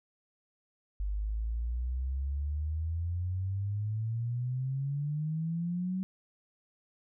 sine exponential sweep, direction up, 49 to 190 Hz, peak -30 dBFS, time 1-6.03 s, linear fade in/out 0 ms, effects none

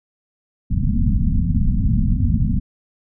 pink low-pass noise, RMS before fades -17 dBFS, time 0.7-2.6 s, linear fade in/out 10 ms, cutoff 250 Hz, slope 96 dB/octave, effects none

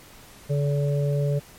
harmonic tone, 143.3 Hz, D3, 42 cents flat, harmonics 1 / 3 / 4, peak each -21 / -30 / -30 dBFS, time 0.49-1.4 s, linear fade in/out 20 ms, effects pink hiss -48 dBFS RMS until 1.58 s + MP3 64 kbps

